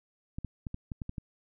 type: clicks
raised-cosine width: 5 ms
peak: -24 dBFS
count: 8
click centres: 0.385 / 0.447 / 0.668 / 0.744 / 0.918 / 1.018 / 1.094 / 1.182 s
effects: none